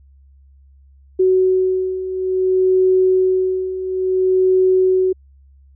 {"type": "beating tone pair", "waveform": "sine", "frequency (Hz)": [372.8, 373.38], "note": ["F#4", "F#4"], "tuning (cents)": [13, 16], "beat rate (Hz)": 0.58, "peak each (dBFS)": [-19, -14], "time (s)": [1.19, 5.13], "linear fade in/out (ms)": 10, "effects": ["added 68 Hz sine -45 dBFS peak until 5.75 s"]}